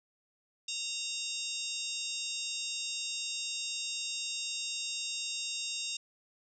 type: harmonic tone with a mistuned harmonic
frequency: 924 Hz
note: A#5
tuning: 16 cents flat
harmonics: 3 / 4 / 5 / 6 / 7 / 8 / 9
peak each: -41 / -39 / -45 / -42 / -45 / -43 / -50 dBFS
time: 0.68-5.97 s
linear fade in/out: 5 ms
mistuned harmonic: 5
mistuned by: +80 cents
effects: none